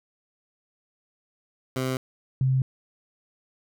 15% pulse / sine tone pair in turn, 130 / 131.28 Hz, C3 / C3, -11 / +6 cents, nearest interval unison, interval 17 cents, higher second, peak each -19 dBFS, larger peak neither, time 1.76-1.97 / 2.41-2.62 s, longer neither, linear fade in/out 2 ms, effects none

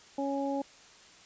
harmonic tone, 277.2 Hz, C#4, in tune, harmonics 1 / 2 / 3, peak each -32 / -34 / -36 dBFS, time 0.18-0.62 s, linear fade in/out 5 ms, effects white hiss -55 dBFS RMS until 1.25 s + resampled to 16000 Hz

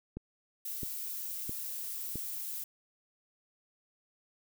click train, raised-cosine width 3 ms, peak -26 dBFS, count 4, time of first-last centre 0.17-2.157 s, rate 1.51 Hz
violet noise, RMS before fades -39 dBFS, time 0.65-2.64 s, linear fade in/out 5 ms
effects none

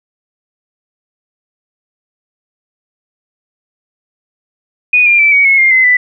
sine tone with pitch steps, 2473 / 2397 / 2323 / 2252 / 2183 / 2116 / 2051 / 1987.9 Hz, D#7 / D7 / D7 / C#7 / C#7 / C7 / C7 / B6, -11 / +35 / -20 / +27 / -27 / +19 / -35 / +11 cents, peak -5 dBFS, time 4.93-5.97 s, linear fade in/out 5 ms, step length 130 ms, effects none

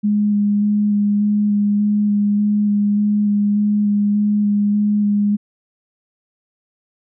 sine tone with vibrato, 206.6 Hz, G#3, 9 cents flat, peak -13 dBFS, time 0.03-5.37 s, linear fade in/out 20 ms, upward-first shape square, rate 1.7 Hz, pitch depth 11 cents each way, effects none

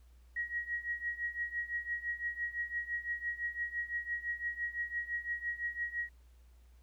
sine tone with tremolo, 1900 Hz, A#6, 33 cents sharp, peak -31 dBFS, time 0.36-6.09 s, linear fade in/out 5 ms, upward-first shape triangle, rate 5.9 Hz, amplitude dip 90%, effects added 60 Hz sine -57 dBFS peak until 6.82 s + pink hiss -73 dBFS RMS until 6.82 s

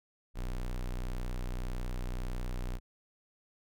square tone, 30.87 Hz, B0, in tune, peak -34 dBFS, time 0.34-2.8 s, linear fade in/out 50 ms, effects none

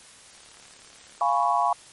click train, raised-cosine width 0.2 ms, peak -34 dBFS, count 40, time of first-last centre 0.35-1.427 s, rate 36.2 Hz
sine chord, C# dominant seventh, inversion first, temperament equal, 698.5 / 830.6 / 987.8 / 1108.7 Hz, E#5 / G#5 / B5 / C#6, 0 / 0 / 0 / 0 cents, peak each -25 dBFS, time 1.21-1.73 s, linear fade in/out 2 ms
effects white hiss -49 dBFS RMS until 1.92 s + MP3 48 kbps

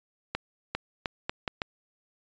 accelerating click train, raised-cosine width 0.3 ms, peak -13 dBFS, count 6, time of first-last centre 0.35-1.618 s, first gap 400 ms, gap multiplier 0.77, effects resampled to 16000 Hz

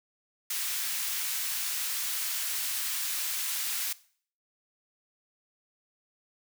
white high-pass noise, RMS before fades -32 dBFS, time 0.5-3.93 s, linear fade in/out 5 ms, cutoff 1500 Hz, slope 12 dB/octave, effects noise-tail reverb RT60 0.5 s tail -19 dB re dry

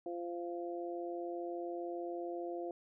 harmonic tone, 173 Hz, F3, 16 cents flat, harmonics 2 / 3 / 4, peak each -40 / -45 / -44 dBFS, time 0.06-2.71 s, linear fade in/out 2 ms, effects none

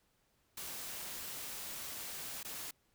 white noise with dropouts, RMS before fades -44 dBFS, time 0.57-2.71 s, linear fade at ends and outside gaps 5 ms, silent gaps 2.431-2.447 s, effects pink hiss -75 dBFS RMS until 2.94 s

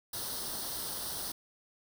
white noise with comb filter, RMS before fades -38 dBFS, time 0.13-1.32 s, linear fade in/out 5 ms, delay 0.21 ms, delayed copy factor +0.75, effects none

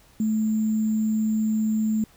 sine tone with sample-and-hold, 217.5 Hz, A3, 20 cents flat, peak -20 dBFS, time 0.2-2.04 s, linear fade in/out 2 ms, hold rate 7350 Hz, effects pink hiss -56 dBFS RMS until 2.16 s

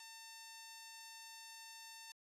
5% pulse tone, 900 Hz, A5, 39 cents sharp, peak -40 dBFS, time 0-2.12 s, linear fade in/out 2 ms, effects AAC 32 kbps

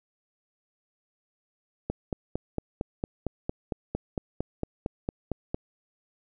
click train, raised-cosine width 2 ms, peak -15 dBFS, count 17, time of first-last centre 1.9-5.545 s, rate 4.39 Hz, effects none

